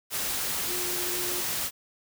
sine tone in noise, 357 Hz, F4, 38 cents sharp, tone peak -36 dBFS, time 0.66-1.44 s, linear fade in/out 50 ms, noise white, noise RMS -30 dBFS, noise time 0.1-1.71 s, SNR -9 dB, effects none

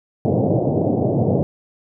pink band-pass noise, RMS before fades -18 dBFS, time 0.25-1.43 s, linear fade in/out 0 ms, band 100 to 700 Hz, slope 48 dB/octave, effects none

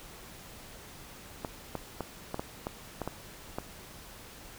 clicks, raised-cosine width 1 ms, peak -19 dBFS, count 9, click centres 1.448 / 1.753 / 2.007 / 2.344 / 2.395 / 2.669 / 3.017 / 3.076 / 3.585 s, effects pink hiss -49 dBFS RMS until 4.58 s

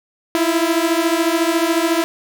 sawtooth beating tone pair, 325.1 / 339.1 Hz, E4 / E4, -24 / +49 cents, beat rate 14 Hz, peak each -14 dBFS, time 0.35-2.04 s, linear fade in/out 0 ms, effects none

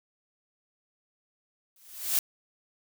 blue noise with exponential growth, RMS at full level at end -22 dBFS, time 1.76-2.19 s, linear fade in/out 2 ms, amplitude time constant 92 ms, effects none

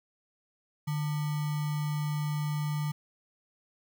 sine tone with sample-and-hold, 150 Hz, D3, 37 cents sharp, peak -28 dBFS, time 0.87-2.92 s, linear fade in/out 10 ms, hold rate 1050 Hz, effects none

